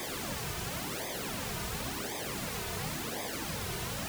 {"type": "noise with flanger", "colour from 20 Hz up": "pink", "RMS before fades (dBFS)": -37, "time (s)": [0, 4.08], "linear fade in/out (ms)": 0, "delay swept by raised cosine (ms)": [0.7, 3.7], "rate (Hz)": 0.93, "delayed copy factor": -0.9, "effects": []}